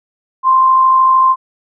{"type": "tone with amplitude modulation", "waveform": "sine", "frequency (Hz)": 1046.5, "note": "C6", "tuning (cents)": 0, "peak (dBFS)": -5, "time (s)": [0.43, 1.36], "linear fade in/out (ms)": 50, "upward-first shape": "sine", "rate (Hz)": 53.2, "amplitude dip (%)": 30, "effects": []}